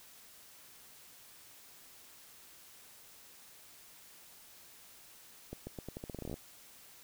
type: accelerating click train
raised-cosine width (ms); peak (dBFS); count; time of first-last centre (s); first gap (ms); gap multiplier
2; -28; 16; 5.53-6.341; 140; 0.84
effects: white hiss -57 dBFS RMS until 7.03 s